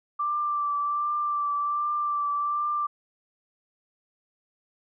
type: tone with vibrato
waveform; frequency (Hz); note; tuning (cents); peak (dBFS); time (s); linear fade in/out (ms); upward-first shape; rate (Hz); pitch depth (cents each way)
sine; 1174.7; D6; 0; -24; 0.19-2.87; 10; triangle; 1.3; 24
effects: none